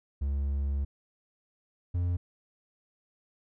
triangle tone pair in turn, 69.8 / 88.08 Hz, C#2 / F2, +13 / +15 cents, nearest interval major third, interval 402 cents, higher second, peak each -25 / -24 dBFS, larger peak second, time 0.21-0.85 / 1.94-2.17 s, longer first, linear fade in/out 10 ms, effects none

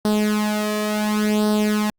sawtooth tone with flanger, 211.5 Hz, G#3, 32 cents sharp, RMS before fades -20 dBFS, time 0.05-1.9 s, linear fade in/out 0 ms, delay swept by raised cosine 0.21 to 1.71 ms, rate 0.7 Hz, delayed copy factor +0.75, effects Opus 48 kbps

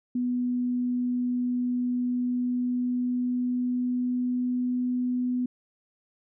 sine tone with pitch glide, 246.9 to 248.9 Hz, B3 to B3, 0 to +14 cents, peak -24 dBFS, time 0.15-5.46 s, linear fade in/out 5 ms, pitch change +14 cents, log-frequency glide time 1.96-4.86 s, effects none

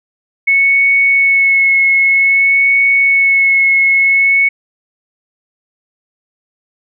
sine tone with vibrato, 2200 Hz, C#7, 14 cents flat, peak -7 dBFS, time 0.47-4.49 s, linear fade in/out 10 ms, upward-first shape sine, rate 0.53 Hz, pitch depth 16 cents each way, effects none

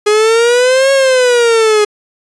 45% pulse exponential two-way sweep, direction up then down, 415.3 to 550 to 415.3 Hz, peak -7 dBFS, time 0.06-1.85 s, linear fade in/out 10 ms, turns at 0.92 s, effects resampled to 22050 Hz

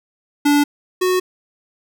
square tone pair in turn, 290 / 367.5 Hz, D4 / F#4, -22 / -12 cents, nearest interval major third, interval 410 cents, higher second, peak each -12 / -15 dBFS, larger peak first, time 0.45-0.64 / 1.01-1.2 s, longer neither, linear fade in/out 10 ms, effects none

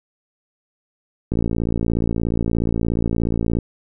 click train, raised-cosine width 3 ms, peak -8 dBFS, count 130, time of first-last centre 1.32-3.587 s, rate 56.9 Hz, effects none

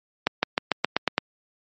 accelerating click train, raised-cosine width 0.3 ms, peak -3 dBFS, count 8, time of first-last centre 0.27-1.18 s, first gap 160 ms, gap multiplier 0.93, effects high-pass 200 Hz 12 dB/octave + MP3 32 kbps

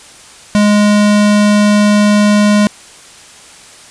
square tone, 207.7 Hz, G#3, in tune, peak -7 dBFS, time 0.55-2.67 s, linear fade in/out 0 ms, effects white hiss -37 dBFS RMS until 3.9 s + resampled to 22050 Hz

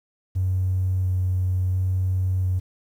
triangle tone with vibrato, 92.5 Hz, F#2, in tune, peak -16 dBFS, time 0.35-2.6 s, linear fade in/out 20 ms, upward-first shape square, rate 0.72 Hz, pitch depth 9 cents each way, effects tanh soft clip ceiling -17 dBFS + 9-bit

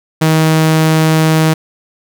sawtooth tone, 158.5 Hz, D#3, 32 cents sharp, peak -4 dBFS, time 0.21-1.54 s, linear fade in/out 10 ms, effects none

